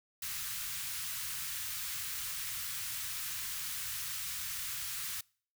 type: band-stop noise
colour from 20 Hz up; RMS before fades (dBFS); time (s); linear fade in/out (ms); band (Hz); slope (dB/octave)
white; -39; 0.22-5.21; 5; 150 to 1200; 24
effects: noise-tail reverb RT60 0.5 s tail -26 dB re dry